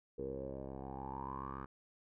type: tone with low-pass filter sweep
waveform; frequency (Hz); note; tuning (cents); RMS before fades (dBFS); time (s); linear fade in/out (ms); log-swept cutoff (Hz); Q
10% pulse; 67; C2; +42; -44; 0.18-1.66; 10; 450 to 1300; 9.3
effects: none